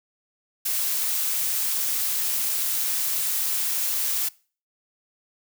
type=noise; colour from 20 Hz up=blue; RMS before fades=-25 dBFS; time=0.65-4.29 s; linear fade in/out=10 ms; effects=noise-tail reverb RT60 0.4 s tail -23 dB re dry